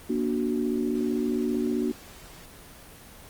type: chord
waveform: sine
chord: Bb augmented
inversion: none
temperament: equal with one note detuned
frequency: 238.3 / 293.7 / 370 Hz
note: Bb3 / D4 / F#4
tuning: +38 / 0 / 0 cents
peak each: -27 / -29 / -29 dBFS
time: 0.09-1.92 s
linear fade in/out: 10 ms
effects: pink hiss -47 dBFS RMS until 3.29 s + Opus 24 kbps